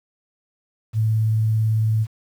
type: tone with vibrato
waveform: sine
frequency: 110 Hz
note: A2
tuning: in tune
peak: -16 dBFS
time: 0.93-2.07 s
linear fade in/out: 50 ms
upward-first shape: square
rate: 18 Hz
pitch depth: 10 cents each way
effects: 8-bit